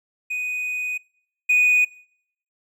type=tone pair in turn; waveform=triangle; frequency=2489 / 2479 Hz; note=D#7 / D#7; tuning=0 / -7 cents; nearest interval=unison; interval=7 cents; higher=first; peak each=-22 / -12 dBFS; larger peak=second; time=0.3-0.98 / 1.49-1.85 s; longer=first; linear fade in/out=10 ms; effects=noise-tail reverb RT60 0.7 s tail -25 dB re dry + tanh soft clip ceiling -8 dBFS